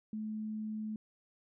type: tone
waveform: sine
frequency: 215.8 Hz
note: A3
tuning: 33 cents flat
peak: -36 dBFS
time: 0.13-0.96 s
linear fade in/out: 2 ms
effects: none